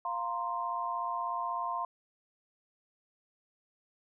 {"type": "chord", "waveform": "sine", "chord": "F suspended fourth", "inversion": "none", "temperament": "just", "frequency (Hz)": [698.5, 931.3, 1047.7], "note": ["F5", "Bb5", "C6"], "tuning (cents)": [0, -2, 2], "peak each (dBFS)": [-38, -37, -34], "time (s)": [0.05, 1.85], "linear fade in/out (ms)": 2, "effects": []}